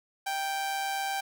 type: tone with amplitude modulation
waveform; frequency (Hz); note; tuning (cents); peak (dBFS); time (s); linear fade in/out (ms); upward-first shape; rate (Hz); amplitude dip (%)
sawtooth; 784; G5; 0; -24; 0.26-1.21; 10; sine; 148; 35
effects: none